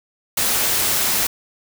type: noise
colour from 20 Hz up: white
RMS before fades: -19 dBFS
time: 0.37-1.27 s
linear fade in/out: 5 ms
effects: none